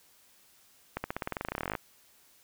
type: accelerating click train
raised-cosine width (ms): 0.5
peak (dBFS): -17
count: 22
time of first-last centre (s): 0.97-1.752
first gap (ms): 70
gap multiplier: 0.93
effects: white hiss -62 dBFS RMS until 2.43 s